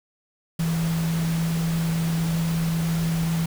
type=tone in noise; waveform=sine; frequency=164.81 Hz; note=E3; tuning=in tune; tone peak=-21 dBFS; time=0.59-3.46 s; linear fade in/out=5 ms; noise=pink; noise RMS=-34 dBFS; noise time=0.59-3.46 s; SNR=+10 dB; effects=none